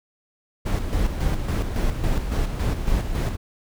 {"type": "noise with tremolo", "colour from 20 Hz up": "brown", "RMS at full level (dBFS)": -21, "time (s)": [0.65, 3.37], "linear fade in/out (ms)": 20, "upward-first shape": "square", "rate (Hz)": 3.6, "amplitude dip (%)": 50, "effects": []}